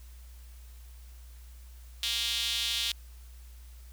sawtooth tone with high-pass filter, 233.1 Hz, A#3, in tune, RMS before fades -31 dBFS, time 2.03-2.92 s, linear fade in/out 2 ms, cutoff 3400 Hz, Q 3.6, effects added 60 Hz sine -46 dBFS peak until 3.92 s + white hiss -60 dBFS RMS until 3.92 s

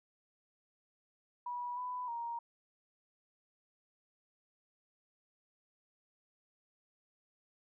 sine tone with pitch steps, 974 / 995 / 937 Hz, B5 / B5 / A#5, -24 / +13 / +9 cents, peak -37 dBFS, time 1.46-2.39 s, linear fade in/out 5 ms, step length 310 ms, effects none

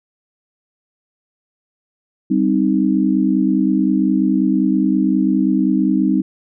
sine chord, C minor, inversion second, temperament equal, 196 / 261.6 / 311.1 Hz, G3 / C4 / Eb4, 0 / 0 / 0 cents, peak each -17 dBFS, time 2.3-6.22 s, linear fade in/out 10 ms, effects none

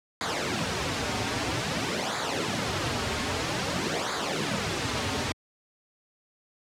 pink noise with flanger, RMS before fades -28 dBFS, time 0.21-5.32 s, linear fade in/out 0 ms, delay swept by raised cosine 0.35 to 6.05 ms, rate 0.51 Hz, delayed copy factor -0.7, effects high-pass 100 Hz 12 dB/octave + low-pass 6000 Hz 12 dB/octave

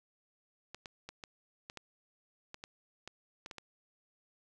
clicks, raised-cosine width 0.2 ms, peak -27 dBFS, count 12, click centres 0.746 / 0.858 / 1.09 / 1.238 / 1.699 / 1.773 / 2.544 / 2.639 / 3.076 / 3.461 / 3.512 / 3.583 s, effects none

